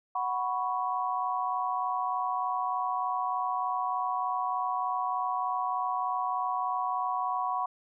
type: chord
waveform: sine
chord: F# suspended fourth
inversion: none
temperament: just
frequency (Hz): 740 / 986.7 / 1110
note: F#5 / B5 / C#6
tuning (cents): 0 / -2 / +2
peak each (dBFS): -32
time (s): 0.15-7.66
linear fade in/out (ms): 5
effects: none